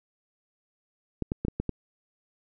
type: clicks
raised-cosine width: 3 ms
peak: -15 dBFS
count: 6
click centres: 1.223 / 1.319 / 1.45 / 1.483 / 1.6 / 1.693 s
effects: none

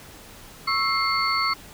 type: tone cluster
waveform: sine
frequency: 1101 / 1315 / 2115 / 4440 Hz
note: C#6 / E6 / C7 / C#8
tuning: -12 / -5 / +18 / +2 cents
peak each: -26 dBFS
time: 0.67-1.54 s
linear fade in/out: 10 ms
effects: pink hiss -45 dBFS RMS until 1.73 s

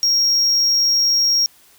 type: tone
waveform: triangle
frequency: 5588 Hz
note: F8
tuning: in tune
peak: -12 dBFS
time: 0.03-1.46 s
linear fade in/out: 0 ms
effects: white hiss -51 dBFS RMS until 1.78 s

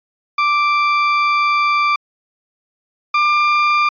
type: tone pair in turn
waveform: 30% pulse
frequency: 1174.7 / 1191.1 Hz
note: D6 / D6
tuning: 0 / +24 cents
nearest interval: unison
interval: 24 cents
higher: second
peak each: -10 / -9 dBFS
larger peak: second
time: 0.38-1.96 / 3.14-3.89 s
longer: first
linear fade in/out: 5 ms
effects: resampled to 11025 Hz

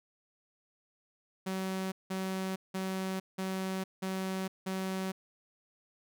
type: tone bursts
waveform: sawtooth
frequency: 189.3 Hz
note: F#3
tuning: 40 cents sharp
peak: -29 dBFS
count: 6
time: 1.46-5.12 s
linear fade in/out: 10 ms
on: 460 ms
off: 180 ms
effects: none

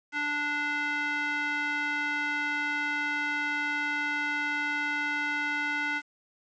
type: tone with band-pass filter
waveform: square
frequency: 293.5 Hz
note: D4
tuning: 1 cent flat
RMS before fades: -30 dBFS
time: 0.12-6.02 s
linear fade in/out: 50 ms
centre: 1800 Hz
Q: 4
effects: resampled to 16000 Hz + 9-bit

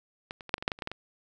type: clicks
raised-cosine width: 0.3 ms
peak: -20 / -27 / -26 / -7 / -29 / -20 / -8 / -15 / -30 / -17 / -17 / -21 dBFS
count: 12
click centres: 0.309 / 0.408 / 0.493 / 0.541 / 0.581 / 0.625 / 0.679 / 0.718 / 0.789 / 0.822 / 0.874 / 0.916 s
effects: none

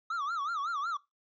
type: tone with vibrato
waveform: triangle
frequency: 1246 Hz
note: D#6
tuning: 2 cents sharp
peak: -29 dBFS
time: 0.1-0.97 s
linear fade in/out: 5 ms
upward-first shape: sine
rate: 5.4 Hz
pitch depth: 200 cents each way
effects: noise-tail reverb RT60 0.2 s tail -20 dB re dry + resampled to 16000 Hz

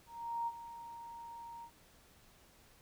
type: tone with ADSR envelope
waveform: sine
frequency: 932.3 Hz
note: A#5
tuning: in tune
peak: -33 dBFS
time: 0.06-1.71 s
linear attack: 410 ms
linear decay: 42 ms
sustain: -13 dB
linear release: 76 ms
effects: pink hiss -64 dBFS RMS until 2.81 s

